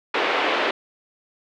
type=band-pass noise; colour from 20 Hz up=pink; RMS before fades=-22 dBFS; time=0.14-0.71 s; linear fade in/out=5 ms; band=360 to 3300 Hz; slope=24 dB/octave; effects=none